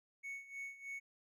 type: tone with tremolo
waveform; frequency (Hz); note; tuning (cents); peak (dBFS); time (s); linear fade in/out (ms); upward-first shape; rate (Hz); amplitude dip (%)
triangle; 2217; C#7; 0; -40; 0.23-1; 20; sine; 3.2; 80
effects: none

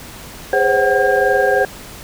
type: tone cluster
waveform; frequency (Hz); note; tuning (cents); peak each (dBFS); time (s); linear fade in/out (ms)
sine; 409.4 / 514 / 537 / 753 / 1612; G#4 / C5 / C5 / F#5 / G6; -25 / -31 / +45 / +30 / +48; -18; 0.53-1.65; 2
effects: pink hiss -35 dBFS RMS until 2.03 s

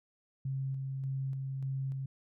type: tone with tremolo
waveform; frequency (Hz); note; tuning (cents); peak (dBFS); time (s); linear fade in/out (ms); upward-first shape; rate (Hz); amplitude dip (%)
sine; 134.5; C3; +48; -32; 0.45-2.06; 5; square; 1.7; 25
effects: none

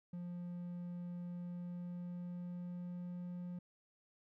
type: tone with pitch glide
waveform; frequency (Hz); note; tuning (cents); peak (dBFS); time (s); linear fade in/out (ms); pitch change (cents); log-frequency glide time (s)
triangle; 175.7 to 177.33; F3 to F3; +11 to +27; -40; 0.13-3.59; 5; +16; 1.24-3.22
effects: none

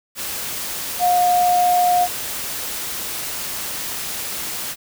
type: tone in noise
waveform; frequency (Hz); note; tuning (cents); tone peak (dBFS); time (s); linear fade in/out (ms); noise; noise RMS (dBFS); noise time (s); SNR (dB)
sine; 715; F5; +41; -13; 0.99-2.08; 50; white; -27; 0.15-4.76; +11
effects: none

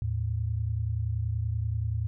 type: tone pair together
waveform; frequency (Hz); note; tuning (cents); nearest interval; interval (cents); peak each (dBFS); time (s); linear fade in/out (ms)
sine; 79.53 / 110; D#2 / A2; +38 / 0; tritone; 562; -31 / -28; 0.02-2.07; 0
effects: none

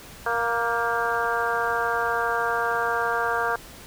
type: harmonic tone with a mistuned harmonic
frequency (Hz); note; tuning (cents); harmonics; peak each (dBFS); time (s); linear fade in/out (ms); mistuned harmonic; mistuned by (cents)
233.9; A#3; +6; 2 / 3 / 4 / 5 / 6 / 7; -29 / -29 / -29 / -29 / -29 / -29; 0.26-3.56; 5; 7; -39
effects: pink hiss -44 dBFS RMS until 3.86 s

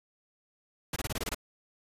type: noise bursts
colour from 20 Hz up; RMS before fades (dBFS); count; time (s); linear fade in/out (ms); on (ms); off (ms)
pink; -33; 8; 0.93-1.347; 5; 32; 23
effects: resampled to 32000 Hz

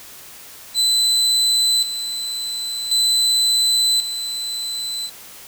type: tone with tremolo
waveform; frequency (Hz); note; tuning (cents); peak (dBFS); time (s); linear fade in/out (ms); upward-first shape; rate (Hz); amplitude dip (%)
35% pulse; 4021; B7; +30; -13; 0.74-5.1; 50; square; 0.46; 65
effects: white hiss -40 dBFS RMS until 5.47 s

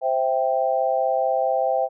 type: chord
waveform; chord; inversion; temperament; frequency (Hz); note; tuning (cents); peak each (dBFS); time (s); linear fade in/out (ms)
sine; C major; none; equal; 523.3 / 659.3 / 784; C5 / E5 / G5; 0 / 0 / 0; -23; 0.01-1.89; 50
effects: none

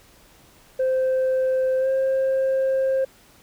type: tone with pitch glide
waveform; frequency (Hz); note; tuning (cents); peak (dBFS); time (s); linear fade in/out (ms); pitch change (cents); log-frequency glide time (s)
sine; 520 to 530.9; C5 to C5; -11 to +25; -16; 0.79-3.05; 10; +36; 1.79-1.88
effects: tanh soft clip ceiling -17 dBFS + pink hiss -53 dBFS RMS until 3.42 s

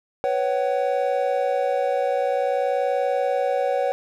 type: chord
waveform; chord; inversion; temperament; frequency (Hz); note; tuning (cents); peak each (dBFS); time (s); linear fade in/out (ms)
triangle; B suspended second; none; equal with one note detuned; 493.9 / 554.4 / 754.7; B4 / C#5 / F#5; 0 / 0 / +34; -23 / -21 / -23; 0.24-3.92; 0
effects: none

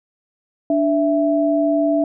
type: tone pair together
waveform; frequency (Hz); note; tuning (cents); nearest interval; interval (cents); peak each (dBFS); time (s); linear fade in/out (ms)
sine; 293.4 / 661; D4 / E5; -2 / +5; octave + major second; 1407; -17; 0.7-2.04; 2
effects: none

